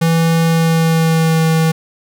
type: tone with pitch glide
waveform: square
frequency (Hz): 164.81 to 161.33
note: E3 to E3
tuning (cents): 0 to -37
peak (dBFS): -11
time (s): 0.01-1.72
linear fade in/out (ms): 10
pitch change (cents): -37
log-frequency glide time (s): 0.44-1.44
effects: none